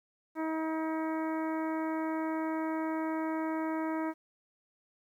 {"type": "harmonic tone", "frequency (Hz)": 318.3, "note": "D#4", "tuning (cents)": 39, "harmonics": [1, 2, 3, 4, 5, 6, 7], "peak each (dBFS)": [-32, -39, -39, -44, -47, -49, -50], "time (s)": [0.35, 4.14], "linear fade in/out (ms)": 50, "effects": ["11-bit"]}